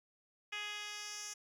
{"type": "tone with band-pass filter sweep", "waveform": "10% pulse", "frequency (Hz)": 416.6, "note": "G#4", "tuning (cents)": 5, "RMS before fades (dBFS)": -44, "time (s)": [0.52, 1.34], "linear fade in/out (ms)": 10, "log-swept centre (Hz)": [2800, 6500], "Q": 2.1, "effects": ["12-bit"]}